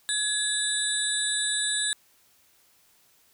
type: tone cluster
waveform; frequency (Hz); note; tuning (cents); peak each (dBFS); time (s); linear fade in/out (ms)
sine; 1691 / 3604 / 3926 / 7820 / 9270; G#6 / A7 / B7 / B8 / D9; +31 / +41 / -11 / -18 / -24; -31; 0.09-1.93; 0
effects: white hiss -62 dBFS RMS until 3.33 s